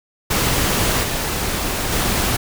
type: noise with level steps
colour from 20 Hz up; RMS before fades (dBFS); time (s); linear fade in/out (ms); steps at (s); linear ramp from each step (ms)
pink; -18 / -22 / -19; 0.3-2.37; 10; 1.03 / 1.92; 5
effects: none